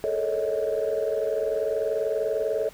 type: tone cluster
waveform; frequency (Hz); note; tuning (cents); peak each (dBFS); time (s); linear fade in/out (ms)
sine; 430.3 / 450.5 / 560 / 633; A4 / A4 / C#5 / D#5; -39 / +41 / +18 / +30; -28; 0.04-2.69; 0
effects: tanh soft clip ceiling -16 dBFS + pink hiss -50 dBFS RMS until 2.73 s